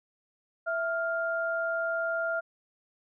sine tone pair together, 660.7 / 1400 Hz, E5 / F6, +4 / +4 cents, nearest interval octave + minor second, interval 1300 cents, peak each -30 / -30 dBFS, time 0.66-2.41 s, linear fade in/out 20 ms, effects none

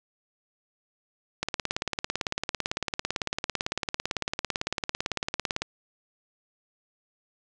click train, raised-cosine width 0.2 ms, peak -10 dBFS, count 76, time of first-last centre 1.43-5.62 s, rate 17.9 Hz, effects resampled to 24000 Hz + 8-bit

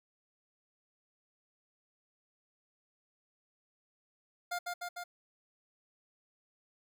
25% pulse tone with echo, 705 Hz, F5, 16 cents sharp, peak -30 dBFS, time 4.51-4.59 s, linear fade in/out 10 ms, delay 150 ms, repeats 3, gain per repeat -2 dB, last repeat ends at 5.04 s, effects none

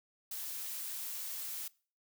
blue noise, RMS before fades -41 dBFS, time 0.31-1.68 s, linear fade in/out 5 ms, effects noise-tail reverb RT60 0.4 s tail -22 dB re dry

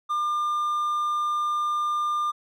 triangle tone, 1200 Hz, D6, 37 cents sharp, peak -21 dBFS, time 0.09-2.32 s, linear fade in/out 20 ms, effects none

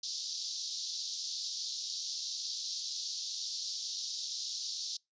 white band-pass noise, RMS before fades -39 dBFS, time 0.03-4.97 s, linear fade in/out 5 ms, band 3800 to 6000 Hz, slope 48 dB/octave, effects noise-tail reverb RT60 0.2 s tail -26 dB re dry + resampled to 16000 Hz

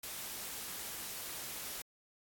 white noise, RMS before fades -43 dBFS, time 0.03-1.82 s, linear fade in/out 5 ms, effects AAC 64 kbps

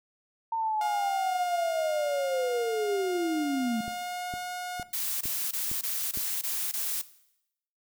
sine linear sweep, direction down, 912 to 216.8 Hz, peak -26 dBFS, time 0.52-3.81 s, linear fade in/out 5 ms
sawtooth tone with pitch glide, 710 to 720.3 Hz, F5 to F#5, +28 to -47 cents, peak -30 dBFS, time 0.81-4.83 s, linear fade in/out 2 ms, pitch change +25 cents, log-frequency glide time 3.69-4.36 s
click train, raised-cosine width 3 ms, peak -27 dBFS, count 6, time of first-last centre 3.88-6.174 s, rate 2.18 Hz
blue noise bursts, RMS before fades -31 dBFS, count 7, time 4.93-7.016 s, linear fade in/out 5 ms, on 280 ms, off 21 ms
effects noise-tail reverb RT60 0.8 s tail -17 dB re dry

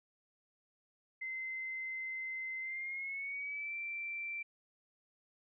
sine tone with pitch glide, 2066 to 2346 Hz, C7 to D7, -22 to -2 cents, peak -38 dBFS, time 1.21-4.43 s, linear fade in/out 10 ms, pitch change +220 cents, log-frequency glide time 2.61-3.75 s, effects none

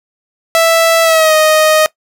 sawtooth tone with pitch glide, 659.3 to 622.3 Hz, E5 to D#5, 0 to 0 cents, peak -3 dBFS, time 0.55-1.86 s, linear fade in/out 0 ms, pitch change -100 cents, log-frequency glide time 1.03-1.34 s, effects noise-tail reverb RT60 0.1 s tail -20 dB re dry

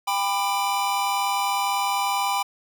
square tone cluster, 797 / 993 / 1194 / 2351 Hz, G5 / B5 / D6 / D7, +28 / +9 / +28 / +1 cents, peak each -26 / -26 / -32 / -34 dBFS, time 0.07-2.43 s, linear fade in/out 10 ms, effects none

